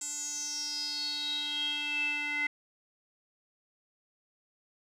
square tone with band-pass filter sweep, 293.7 Hz, D4, in tune, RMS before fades -34 dBFS, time 0.01-2.47 s, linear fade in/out 5 ms, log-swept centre 7600 to 2100 Hz, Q 9.3, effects none

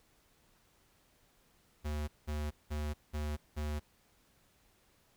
square tone bursts, 75.1 Hz, D2, 39 cents sharp, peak -35 dBFS, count 5, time 1.84-3.8 s, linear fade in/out 20 ms, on 240 ms, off 190 ms, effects pink hiss -69 dBFS RMS until 5.16 s

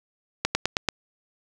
slowing click train, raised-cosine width 0.2 ms, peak -4 dBFS, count 5, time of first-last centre 0.45-0.887 s, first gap 100 ms, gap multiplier 1.06, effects none

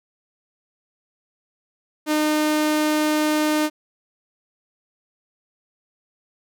sawtooth tone, 304.9 Hz, D#4, 35 cents flat, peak -14 dBFS, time 2.06-3.7 s, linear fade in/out 50 ms, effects none

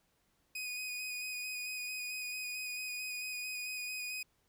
sawtooth tone with vibrato, 2489 Hz, D#7, in tune, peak -35 dBFS, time 0.55-4.23 s, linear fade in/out 5 ms, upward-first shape square, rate 4.5 Hz, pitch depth 14 cents each way, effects pink hiss -75 dBFS RMS until 4.48 s

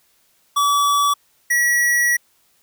square tone pair in turn, 1146 / 1927.3 Hz, D6 / B6, -43 / -43 cents, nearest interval major sixth, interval 900 cents, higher second, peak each -15 dBFS, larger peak neither, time 0.56-1.14 / 1.5-2.17 s, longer second, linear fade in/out 10 ms, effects white hiss -60 dBFS RMS until 2.62 s

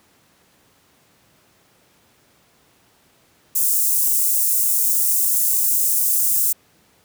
white high-pass noise, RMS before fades -18 dBFS, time 3.55-6.53 s, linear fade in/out 10 ms, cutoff 7500 Hz, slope 24 dB/octave, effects pink hiss -57 dBFS RMS until 7.04 s + high-pass 100 Hz 12 dB/octave

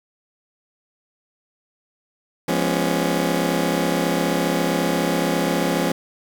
20% pulse chord, C# dominant seventh, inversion first, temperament just, 173.24 / 207.9 / 249.5 / 277.2 Hz, E#3 / G#3 / B3 / C#4, -14 / +2 / +18 / 0 cents, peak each -18 / -22 / -22 / -19 dBFS, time 2.48-5.92 s, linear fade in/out 5 ms, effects 7-bit

